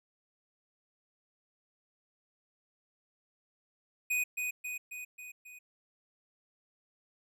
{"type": "tone with echo", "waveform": "square", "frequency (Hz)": 2489, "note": "D#7", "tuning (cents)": 0, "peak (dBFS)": -29, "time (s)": [4.1, 4.24], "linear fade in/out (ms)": 10, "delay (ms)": 270, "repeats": 5, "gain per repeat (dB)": -4, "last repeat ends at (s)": 5.59, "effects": []}